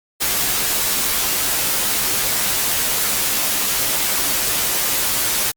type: noise with comb filter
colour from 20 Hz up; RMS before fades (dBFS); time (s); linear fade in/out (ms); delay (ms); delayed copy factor
white; -19; 0.2-5.52; 20; 12; -0.65
effects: Opus 48 kbps